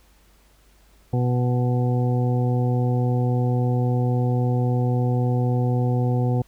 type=harmonic tone; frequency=123.7 Hz; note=B2; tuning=3 cents sharp; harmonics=1 / 2 / 3 / 4 / 6 / 7; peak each=-19 / -27 / -32 / -30 / -33 / -40 dBFS; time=1.13-6.42 s; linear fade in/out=5 ms; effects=added 50 Hz sine -55 dBFS peak until 6.47 s + pink hiss -59 dBFS RMS until 6.47 s